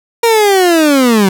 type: linear sweep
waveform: 30% pulse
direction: down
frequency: 472 to 185 Hz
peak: -4 dBFS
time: 0.23-1.29 s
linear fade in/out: 5 ms
effects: none